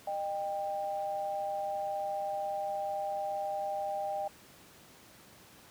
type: tone pair together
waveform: sine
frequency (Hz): 611 / 792.3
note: D#5 / G5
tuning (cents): -32 / +18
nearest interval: major third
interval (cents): 450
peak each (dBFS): -36 / -34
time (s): 0.07-4.28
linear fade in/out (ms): 5
effects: pink hiss -56 dBFS RMS until 5.7 s + high-pass 100 Hz 12 dB/octave